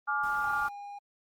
sine chord, D diminished, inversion second, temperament just, 845.8 / 1174.7 / 1409.6 Hz, Ab5 / D6 / F6, +31 / 0 / +16 cents, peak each -33 / -32 / -30 dBFS, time 0.07-0.69 s, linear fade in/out 20 ms
pink noise, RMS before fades -50 dBFS, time 0.23-0.69 s, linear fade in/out 5 ms
triangle tone, 812 Hz, G#5, 39 cents flat, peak -38 dBFS, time 0.42-0.99 s, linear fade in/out 10 ms
effects Opus 24 kbps

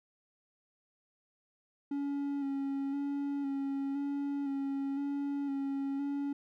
triangle tone with vibrato, 278.9 Hz, C#4, 11 cents sharp, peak -30 dBFS, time 1.91-6.33 s, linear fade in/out 5 ms, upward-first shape square, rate 0.98 Hz, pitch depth 22 cents each way, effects none

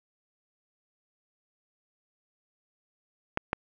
clicks, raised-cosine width 0.5 ms, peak -11 dBFS, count 2, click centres 3.374 / 3.531 s, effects none

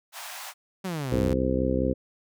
pink high-pass noise, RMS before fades -39 dBFS, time 0.12-0.54 s, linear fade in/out 50 ms, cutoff 660 Hz, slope 48 dB/octave
sawtooth exponential sweep, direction down, 196 to 81.9 Hz, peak -25 dBFS, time 0.84-1.34 s, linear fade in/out 10 ms
harmonic tone, 64.8 Hz, C2, 16 cents flat, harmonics 1 / 2 / 3 / 4 / 5 / 6 / 7 / 8, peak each -30 / -32 / -31 / -28 / -32 / -32 / -34 / -29 dBFS, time 1.11-1.94 s, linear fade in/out 20 ms
effects none

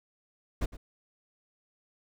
brown noise with echo, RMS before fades -27 dBFS, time 0.61-0.66 s, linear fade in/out 10 ms, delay 110 ms, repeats 1, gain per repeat -15 dB, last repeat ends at 0.77 s, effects none

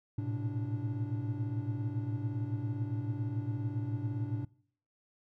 triangle tone cluster, 108.8 / 116 / 126.6 / 291.7 Hz, A2 / A#2 / B2 / D4, -19 / -8 / +43 / -12 cents, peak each -33 / -38 / -37 / -38 dBFS, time 0.18-4.45 s, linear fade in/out 5 ms, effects noise-tail reverb RT60 0.6 s tail -23 dB re dry

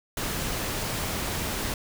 pink noise, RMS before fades -30 dBFS, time 0.17-1.74 s, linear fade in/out 2 ms, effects none

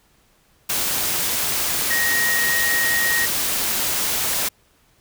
sine tone in noise, 1878 Hz, A#6, 12 cents sharp, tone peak -19 dBFS, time 1.9-3.26 s, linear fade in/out 10 ms, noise white, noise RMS -22 dBFS, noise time 0.69-4.49 s, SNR 0 dB, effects pink hiss -59 dBFS RMS until 5 s

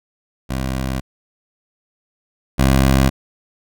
15% pulse tone pair in turn, 65.41 / 66.67 Hz, C2 / C2, 0 / +33 cents, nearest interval unison, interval 33 cents, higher second, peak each -14 / -5 dBFS, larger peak second, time 0.49-1.01 / 2.58-3.1 s, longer neither, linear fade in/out 20 ms, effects none

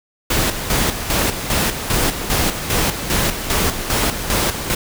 pink noise with tremolo, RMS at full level -17 dBFS, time 0.3-4.75 s, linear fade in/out 5 ms, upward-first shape square, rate 2.5 Hz, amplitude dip 60%, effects none

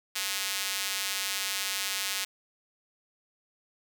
square tone with high-pass filter, 98 Hz, G2, in tune, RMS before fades -32 dBFS, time 0.15-2.25 s, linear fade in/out 10 ms, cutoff 2700 Hz, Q 0.74, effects none

